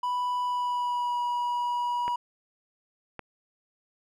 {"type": "tone with pitch glide", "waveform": "triangle", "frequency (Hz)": [987.8, 968.6], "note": ["B5", "B5"], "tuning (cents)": [0, -34], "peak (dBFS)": -24, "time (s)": [0.03, 2.16], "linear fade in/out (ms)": 5, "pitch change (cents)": -34, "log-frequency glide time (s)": [0.43, 1.19]}
{"type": "clicks", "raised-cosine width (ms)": 0.5, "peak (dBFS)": [-20, -22], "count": 2, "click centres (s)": [2.08, 3.193]}
{"effects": []}